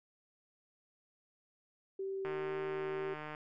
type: tone with vibrato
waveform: sine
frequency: 386 Hz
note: G4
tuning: 27 cents flat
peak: -36 dBFS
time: 1.99-3.14 s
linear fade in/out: 5 ms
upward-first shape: triangle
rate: 2 Hz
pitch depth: 8 cents each way
type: click train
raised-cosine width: 0.5 ms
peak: -29 dBFS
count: 168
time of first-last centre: 2.25-3.349 s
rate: 152 Hz
effects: none